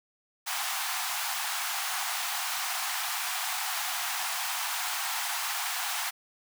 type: high-pass noise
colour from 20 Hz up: pink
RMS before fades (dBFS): -32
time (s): 0.46-6.11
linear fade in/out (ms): 20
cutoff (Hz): 710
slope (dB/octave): 96
effects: none